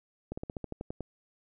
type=slowing click train; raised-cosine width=2 ms; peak=-23 dBFS; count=10; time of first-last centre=0.32-1.007 s; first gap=55 ms; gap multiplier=1.08; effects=none